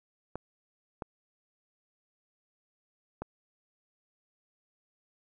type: clicks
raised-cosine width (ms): 1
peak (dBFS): -22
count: 3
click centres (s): 0.356 / 1.022 / 3.22
effects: none